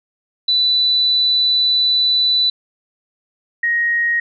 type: tone pair in turn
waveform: sine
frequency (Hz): 3980 / 1878.3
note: B7 / A#6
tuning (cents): +13 / +13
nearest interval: octave + minor second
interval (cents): 1300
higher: first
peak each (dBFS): -12 / -14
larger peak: first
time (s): 0.48-2.5 / 3.63-4.2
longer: first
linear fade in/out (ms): 5
effects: none